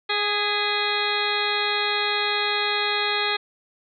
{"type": "harmonic tone with a mistuned harmonic", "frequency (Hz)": 415, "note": "G#4", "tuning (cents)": -1, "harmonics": [1, 2, 3, 4, 5, 6, 8, 9, 10], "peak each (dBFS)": [-30, -30, -30, -30, -30, -30, -30, -30, -30], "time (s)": [0.09, 3.37], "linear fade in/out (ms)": 10, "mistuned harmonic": 5, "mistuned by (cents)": -34, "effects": []}